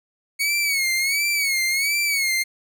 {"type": "tone with vibrato", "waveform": "sawtooth", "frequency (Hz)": 2217, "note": "C#7", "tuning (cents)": 0, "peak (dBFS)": -16, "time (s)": [0.39, 2.44], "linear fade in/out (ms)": 20, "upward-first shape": "sine", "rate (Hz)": 1.4, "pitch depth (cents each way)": 100, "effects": []}